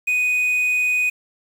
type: tone with quantisation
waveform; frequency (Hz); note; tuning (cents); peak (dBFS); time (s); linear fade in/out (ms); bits
triangle; 2489; D#7; 0; -15; 0.07-1.1; 10; 7
effects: none